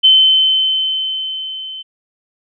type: tone with level ramp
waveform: sine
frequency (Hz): 3069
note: G7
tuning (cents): -37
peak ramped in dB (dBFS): -4 to -26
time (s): 0.03-1.83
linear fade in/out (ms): 20
effects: none